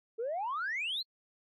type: exponential sweep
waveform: sine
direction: up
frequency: 430.8 to 4295 Hz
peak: -31 dBFS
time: 0.18-1.03 s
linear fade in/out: 20 ms
effects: tanh soft clip ceiling -29 dBFS + AAC 32 kbps

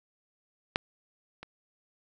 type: clicks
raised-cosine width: 0.3 ms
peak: -9 / -26 dBFS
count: 2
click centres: 0.759 / 1.43 s
effects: none

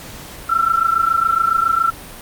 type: tone pair together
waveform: sine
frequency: 1330.8 / 1358 Hz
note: E6 / F6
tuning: +16 / -49 cents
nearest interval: unison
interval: 35 cents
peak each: -16 dBFS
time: 0.49-1.91 s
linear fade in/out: 10 ms
effects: pink hiss -35 dBFS RMS until 2.21 s + Opus 48 kbps

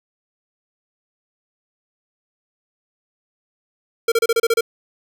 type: tone bursts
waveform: square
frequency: 459.9 Hz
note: A#4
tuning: 23 cents flat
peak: -14 dBFS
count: 8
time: 4.08-4.609 s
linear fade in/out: 5 ms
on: 39 ms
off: 31 ms
effects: none

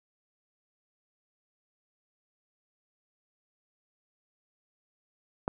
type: click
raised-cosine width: 1 ms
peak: -15 dBFS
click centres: 5.479 s
effects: none

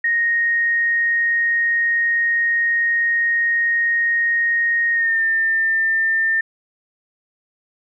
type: tone with pitch glide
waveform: sine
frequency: 1864.7 to 1800.1 Hz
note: A#6 to A6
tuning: 0 to +39 cents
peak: -15 dBFS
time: 0.04-6.41 s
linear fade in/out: 5 ms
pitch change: -61 cents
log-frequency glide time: 4.93-5.22 s
effects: none

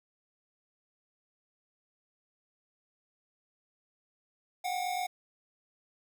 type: tone pair together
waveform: square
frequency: 725 / 773.1 Hz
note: F#5 / G5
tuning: -35 / -24 cents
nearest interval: minor second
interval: 111 cents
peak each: -33 / -38 dBFS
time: 4.64-5.07 s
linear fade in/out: 10 ms
effects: 10-bit

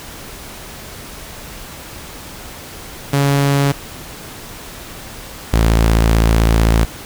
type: tone pair in turn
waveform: sawtooth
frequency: 140.4 / 55.72 Hz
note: C#3 / A1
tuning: +22 / +23 cents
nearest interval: octave + major third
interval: 1599 cents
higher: first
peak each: -8 / -6 dBFS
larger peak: second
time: 3.13-3.72 / 5.53-6.85 s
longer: second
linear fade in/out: 5 ms
effects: pink hiss -33 dBFS RMS until 7.05 s

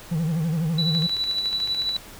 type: tone with vibrato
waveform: triangle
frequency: 162 Hz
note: E3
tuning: 30 cents flat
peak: -19 dBFS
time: 0.11-1.07 s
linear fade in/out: 10 ms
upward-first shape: sine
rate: 12 Hz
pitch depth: 110 cents each way
type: tone with tremolo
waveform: sine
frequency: 3951 Hz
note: B7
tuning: in tune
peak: -20 dBFS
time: 0.78-1.97 s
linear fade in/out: 5 ms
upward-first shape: triangle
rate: 12 Hz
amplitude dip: 55%
type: click train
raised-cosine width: 0.2 ms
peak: -19 dBFS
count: 15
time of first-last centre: 0.95-1.964 s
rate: 13.8 Hz
effects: pink hiss -43 dBFS RMS until 2.19 s

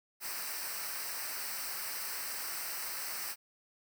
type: noise with comb filter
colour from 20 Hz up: white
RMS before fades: -39 dBFS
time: 0.2-3.36 s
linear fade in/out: 50 ms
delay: 0.29 ms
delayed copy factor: -0.75
effects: none

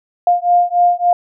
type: beating tone pair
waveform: sine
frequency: 703 / 706.5 Hz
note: F5 / F5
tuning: +11 / +20 cents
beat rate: 3.5 Hz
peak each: -13 dBFS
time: 0.27-1.13 s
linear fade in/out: 2 ms
effects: none

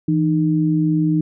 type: tone pair together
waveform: sine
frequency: 163.6 / 306.7 Hz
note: E3 / D#4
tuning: -13 / -25 cents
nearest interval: major seventh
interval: 1088 cents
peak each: -17 dBFS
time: 0.08-1.21 s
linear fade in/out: 5 ms
effects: none

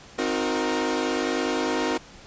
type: chord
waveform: sawtooth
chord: C half-diminished seventh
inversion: none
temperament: equal with one note detuned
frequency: 261.6 / 311.1 / 361.5 / 466.2 Hz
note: C4 / Eb4 / Gb4 / Bb4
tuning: 0 / 0 / -40 / 0 cents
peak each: -25 dBFS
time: 0.18-1.98 s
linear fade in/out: 10 ms
effects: pink hiss -47 dBFS RMS until 2.26 s + resampled to 16000 Hz

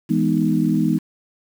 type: chord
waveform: sine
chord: E major seventh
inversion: none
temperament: equal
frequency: 164.81 / 207.7 / 246.9 / 311.1 Hz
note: E3 / G#3 / B3 / D#4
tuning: 0 / 0 / 0 / 0 cents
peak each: -21 dBFS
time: 0.09-0.99 s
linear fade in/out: 20 ms
effects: 7-bit

